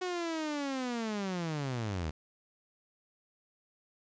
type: linear sweep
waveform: sawtooth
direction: down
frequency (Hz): 370 to 72.6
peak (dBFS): -29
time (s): 0.01-2.11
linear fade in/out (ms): 10
effects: resampled to 16000 Hz + 10-bit